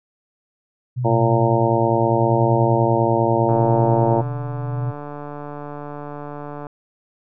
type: tone with tremolo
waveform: sine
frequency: 124.8 Hz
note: B2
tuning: 19 cents sharp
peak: -18 dBFS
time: 0.96-4.92 s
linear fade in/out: 20 ms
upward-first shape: sine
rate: 0.78 Hz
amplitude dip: 55%
type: harmonic tone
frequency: 114.7 Hz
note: A#2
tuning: 28 cents flat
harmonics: 1 / 2 / 3 / 4 / 5 / 6 / 7 / 8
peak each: -24 / -26 / -21 / -25 / -22 / -24 / -27 / -23 dBFS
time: 1.04-4.22 s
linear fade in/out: 20 ms
type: click train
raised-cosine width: 1 ms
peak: -19 dBFS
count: 465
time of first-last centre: 3.49-6.668 s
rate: 146 Hz
effects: none